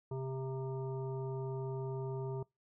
harmonic tone, 132.4 Hz, C3, 21 cents sharp, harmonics 1 / 3 / 5 / 7 / 9, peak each -38 / -41 / -51 / -50 / -58 dBFS, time 0.11-2.43 s, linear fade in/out 5 ms, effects noise-tail reverb RT60 0.2 s tail -25 dB re dry

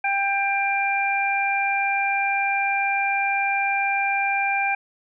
harmonic tone, 793 Hz, G5, 20 cents sharp, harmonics 1 / 2 / 3, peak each -23 / -28 / -23 dBFS, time 0.04-4.75 s, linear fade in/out 5 ms, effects none

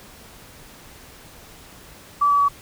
sine tone with pitch steps, 1154 / 1145.4 / 1136.8 Hz, D6 / D6 / C#6, -31 / -44 / +43 cents, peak -14 dBFS, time 2.21-2.486 s, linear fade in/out 10 ms, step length 92 ms, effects pink hiss -45 dBFS RMS until 2.61 s

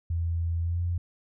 sine tone with pitch glide, 84 to 87.01 Hz, E2 to F2, +33 to -6 cents, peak -25 dBFS, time 0.1-0.98 s, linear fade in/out 5 ms, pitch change +61 cents, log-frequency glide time 0.62-0.81 s, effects none

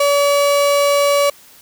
35% pulse tone, 570 Hz, C#5, 48 cents sharp, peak -10 dBFS, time 0-1.3 s, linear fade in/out 5 ms, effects white hiss -45 dBFS RMS until 1.61 s

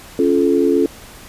sine chord, Db augmented, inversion none, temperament just, 277.2 / 346.5 / 433.1 Hz, Db4 / F4 / A4, 0 / -14 / -27 cents, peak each -16 dBFS, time 0.19-0.86 s, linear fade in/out 2 ms, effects pink hiss -39 dBFS RMS until 1.28 s + resampled to 32000 Hz

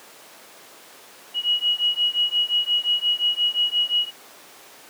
sine beating tone pair, 2905 / 2910.7 Hz, F#7 / F#7, -32 / -29 cents, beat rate 5.7 Hz, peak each -22 dBFS, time 1.34-4.11 s, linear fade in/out 50 ms, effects pink hiss -45 dBFS RMS until 4.89 s + high-pass 400 Hz 12 dB/octave

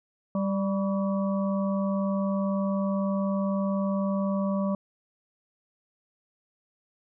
harmonic tone with a mistuned harmonic, 196 Hz, G3, in tune, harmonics 1 / 3 / 5 / 6, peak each -25 / -31 / -40 / -38 dBFS, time 0.35-4.75 s, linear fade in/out 2 ms, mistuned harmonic 6, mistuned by -57 cents, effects none

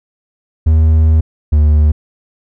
triangle tone pair in turn, 79.2 / 75.12 Hz, D#2 / D2, +31 / +40 cents, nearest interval minor second, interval 91 cents, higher first, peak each -4 dBFS, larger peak neither, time 0.66-1.21 / 1.52-1.92 s, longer first, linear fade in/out 10 ms, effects none

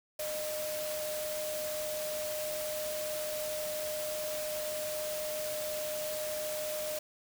sine tone in noise, 611 Hz, D#5, 32 cents flat, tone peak -35 dBFS, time 0.19-6.99 s, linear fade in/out 5 ms, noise white, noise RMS -40 dBFS, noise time 0.19-6.99 s, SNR +2 dB, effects none

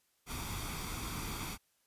pink noise with comb filter, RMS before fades -40 dBFS, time 0.26-1.58 s, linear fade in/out 50 ms, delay 0.86 ms, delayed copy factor +0.6, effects white hiss -75 dBFS RMS until 1.86 s + resampled to 32000 Hz

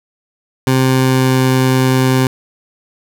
20% pulse tone with pitch glide, 130.81 to 130.06 Hz, C3 to C3, 0 to -10 cents, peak -5 dBFS, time 0.67-2.27 s, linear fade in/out 2 ms, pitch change -10 cents, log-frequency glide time 0.83-1.38 s, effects none

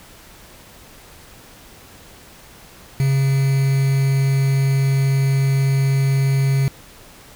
triangle tone with quantisation, 135.9 Hz, C#3, 34 cents flat, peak -12 dBFS, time 3-6.68 s, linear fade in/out 0 ms, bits 5, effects pink hiss -44 dBFS RMS until 7.35 s

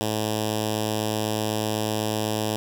5% pulse tone with notch filter, 108 Hz, A2, 32 cents flat, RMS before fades -26 dBFS, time 0.01-2.56 s, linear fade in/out 0 ms, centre 1300 Hz, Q 0.87, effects none

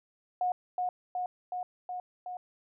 sine tone with echo, 725 Hz, F#5, 35 cents flat, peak -26 dBFS, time 0.41-0.52 s, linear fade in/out 2 ms, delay 370 ms, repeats 5, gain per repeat -2 dB, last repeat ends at 2.37 s, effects none

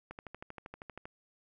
click train, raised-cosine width 0.5 ms, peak -29 dBFS, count 13, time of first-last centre 0.11-1.055 s, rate 12.7 Hz, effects none

